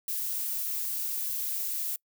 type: noise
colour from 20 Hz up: violet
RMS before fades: -32 dBFS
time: 0.08-1.96 s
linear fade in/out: 2 ms
effects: noise-tail reverb RT60 0.1 s tail -26 dB re dry